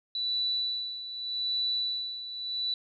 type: tone with tremolo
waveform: sine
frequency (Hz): 3961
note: B7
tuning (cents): +4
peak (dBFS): -26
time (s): 0.15-2.74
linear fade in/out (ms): 2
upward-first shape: sine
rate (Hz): 0.83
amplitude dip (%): 70
effects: none